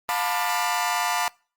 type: chord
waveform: sawtooth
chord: B half-diminished seventh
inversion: second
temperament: just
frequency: 711.2 / 889 / 987.8 / 1185.3 Hz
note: F5 / A5 / B5 / D6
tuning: +31 / +18 / 0 / +16 cents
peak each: -24 / -24 / -24 / -26 dBFS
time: 0.09-1.28 s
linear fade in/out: 0 ms
effects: noise-tail reverb RT60 0.4 s tail -26 dB re dry + Opus 32 kbps